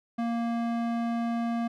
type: tone with band-pass filter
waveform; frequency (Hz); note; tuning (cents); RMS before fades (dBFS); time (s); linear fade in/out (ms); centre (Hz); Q
square; 233.1; A#3; 0; -29; 0.18-1.68; 10; 490; 0.6
effects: none